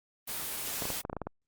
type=noise; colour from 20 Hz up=white; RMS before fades=-36 dBFS; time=0.27-1.02 s; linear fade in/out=20 ms
type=clicks; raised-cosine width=1 ms; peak=-21 dBFS; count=9; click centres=0.822 / 0.854 / 0.903 / 1.051 / 1.098 / 1.13 / 1.167 / 1.217 / 1.27 s
effects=Opus 24 kbps